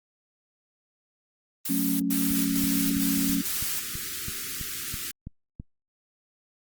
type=noise bursts; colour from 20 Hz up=blue; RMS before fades=-30 dBFS; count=5; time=1.65-3.8 s; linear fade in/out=5 ms; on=350 ms; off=100 ms
type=chord; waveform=sine; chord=F# minor; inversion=none; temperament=equal with one note detuned; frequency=183.4 / 220 / 277.2 Hz; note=F#3 / A3 / C#4; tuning=-15 / 0 / 0 cents; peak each=-30 / -30 / -26 dBFS; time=1.69-3.42 s; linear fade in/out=10 ms
type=band-stop noise; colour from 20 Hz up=white; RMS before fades=-34 dBFS; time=2.11-5.11 s; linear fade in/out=0 ms; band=430 to 1200 Hz; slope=96 dB/octave
type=click train; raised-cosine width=5 ms; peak=-24 dBFS; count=11; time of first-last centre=2.31-5.599 s; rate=3.04 Hz
effects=Opus 24 kbps